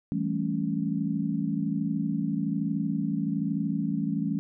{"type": "tone cluster", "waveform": "sine", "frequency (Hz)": [164.6, 197, 218.2, 277.9], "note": ["E3", "G3", "A3", "C#4"], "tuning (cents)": [-2, 9, -14, 4], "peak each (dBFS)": -31, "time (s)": [0.12, 4.39], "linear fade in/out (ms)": 0, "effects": []}